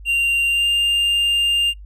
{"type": "tone with pitch glide", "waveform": "triangle", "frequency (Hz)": [2774, 2801], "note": ["F7", "F7"], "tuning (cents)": [-12, 4], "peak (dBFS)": -13, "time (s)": [0.05, 1.74], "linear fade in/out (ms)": 50, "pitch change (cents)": 16, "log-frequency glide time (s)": [0.47, 0.67], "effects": ["noise-tail reverb RT60 0.1 s tail -22 dB re dry", "added 50 Hz sine -35 dBFS peak until 1.85 s"]}